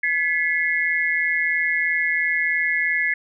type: tone cluster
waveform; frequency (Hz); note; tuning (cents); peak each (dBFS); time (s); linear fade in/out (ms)
sine; 1712 / 1990 / 2153; A6 / B6 / C7; -48 / +13 / +49; -23; 0.03-3.14; 5
effects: none